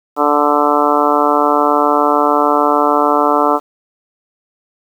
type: harmonic tone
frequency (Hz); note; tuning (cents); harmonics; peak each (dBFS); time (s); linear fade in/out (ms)
146.83; D3; 0; 2 / 3 / 4 / 5 / 6 / 7 / 8 / 9; -18 / -18 / -18 / -18 / -18 / -18 / -18 / -18; 0.16-3.6; 50
effects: 7-bit